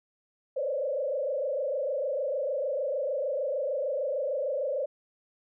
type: tone with frequency modulation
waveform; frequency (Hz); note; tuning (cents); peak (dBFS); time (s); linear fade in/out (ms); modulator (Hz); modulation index
sine; 554.4; C#5; 0; -27; 0.56-4.86; 10; 26.6; 1.9
effects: none